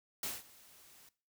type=noise with ADSR envelope; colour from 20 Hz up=white; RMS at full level=-37 dBFS; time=0.23-1.09 s; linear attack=4 ms; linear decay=190 ms; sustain=-23 dB; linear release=3 ms; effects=noise-tail reverb RT60 0.4 s tail -19 dB re dry